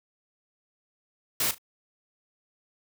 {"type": "noise with echo", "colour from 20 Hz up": "white", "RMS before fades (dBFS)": -26, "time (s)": [1.4, 1.51], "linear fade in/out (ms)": 2, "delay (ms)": 36, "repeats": 2, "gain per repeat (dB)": -14, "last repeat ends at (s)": 1.582, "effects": []}